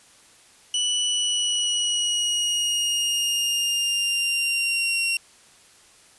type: tone with pitch glide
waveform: sawtooth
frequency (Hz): 2960 to 2746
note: F#7 to F7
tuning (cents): 0 to -30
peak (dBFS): -18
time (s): 0.74-5.17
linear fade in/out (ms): 2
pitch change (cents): -130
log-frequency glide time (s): 1.08-5.01
effects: white hiss -53 dBFS RMS until 6.18 s + resampled to 24000 Hz